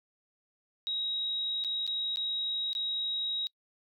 sine tone with dropouts, 3812 Hz, A#7, 38 cents sharp, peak -30 dBFS, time 0.87-3.47 s, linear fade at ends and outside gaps 0 ms, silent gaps 1.639-1.647 / 1.866-1.876 / 2.159-2.171 / 2.731-2.751 s, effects noise-tail reverb RT60 0.1 s tail -26 dB re dry

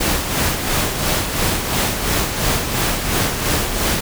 pink noise with tremolo, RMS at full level -17 dBFS, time 0-4.01 s, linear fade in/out 10 ms, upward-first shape sine, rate 2.9 Hz, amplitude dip 50%, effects none

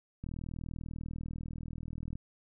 click train, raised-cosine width 5 ms, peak -28 dBFS, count 78, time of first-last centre 0.24-2.155 s, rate 40.2 Hz, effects none

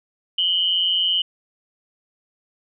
sine tone pair together, 2932 / 3111 Hz, F#7 / G7, -16 / -14 cents, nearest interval minor second, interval 102 cents, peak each -20 dBFS, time 0.38-1.22 s, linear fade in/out 5 ms, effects none

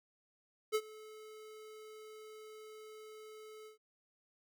square tone with ADSR envelope, 432.3 Hz, A4, 31 cents flat, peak -29 dBFS, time 0.72-3.78 s, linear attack 31 ms, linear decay 56 ms, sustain -22 dB, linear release 120 ms, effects none

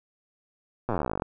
slowing click train, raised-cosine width 1 ms, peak -14 dBFS, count 24, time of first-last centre 0.89-1.221 s, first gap 8 ms, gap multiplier 1.05, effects none

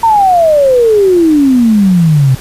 sine exponential sweep, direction down, 932.3 to 126.9 Hz, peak -4 dBFS, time 0.03-2.35 s, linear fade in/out 5 ms, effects pink hiss -29 dBFS RMS until 2.4 s + resampled to 32000 Hz

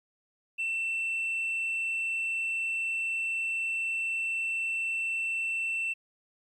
sine tone, 2684 Hz, E7, 31 cents sharp, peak -26 dBFS, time 0.58-5.94 s, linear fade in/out 20 ms, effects tanh soft clip ceiling -27 dBFS + 11-bit

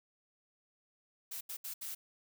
blue noise bursts at uneven times, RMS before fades -42 dBFS, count 4, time 1.31-1.41 / 1.49-1.57 / 1.64-1.74 / 1.81-1.95 s, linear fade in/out 10 ms, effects none

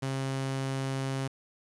sawtooth tone, 134.3 Hz, C3, 46 cents sharp, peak -26 dBFS, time 0.02-1.28 s, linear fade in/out 10 ms, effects resampled to 24000 Hz + 9-bit

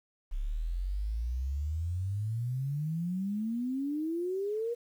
sine exponential sweep, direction up, 33.29 to 481.9 Hz, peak -30 dBFS, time 0.31-4.75 s, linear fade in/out 20 ms, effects 10-bit

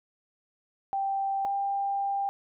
sine tone pair in turn, 784 / 794.5 Hz, G5 / G5, 0 / +23 cents, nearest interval unison, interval 23 cents, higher second, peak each -26 / -26 dBFS, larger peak neither, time 0.93-1.45 / 1.45-2.29 s, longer second, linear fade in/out 0 ms, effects none

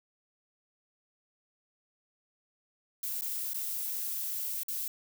violet noise with dropouts, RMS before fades -35 dBFS, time 3.03-4.88 s, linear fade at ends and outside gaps 2 ms, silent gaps 3.211-3.22 / 3.534-3.544 / 4.633-4.683 s, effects none

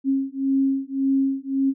sine beating tone pair, 269.7 / 271.5 Hz, C#4 / C#4, -47 / -36 cents, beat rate 1.8 Hz, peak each -22 dBFS, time 0.04-1.74 s, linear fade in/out 50 ms, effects none

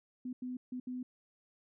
sine tone bursts at uneven times, 251.5 Hz, B3, 32 cents sharp, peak -37 dBFS, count 4, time 0.25-0.33 / 0.42-0.57 / 0.72-0.8 / 0.87-1.03 s, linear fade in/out 5 ms, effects none

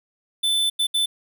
square tone bursts at uneven times, 3520 Hz, A7, in tune, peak -19 dBFS, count 3, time 0.43-0.7 / 0.79-0.87 / 0.94-1.06 s, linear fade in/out 10 ms, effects none

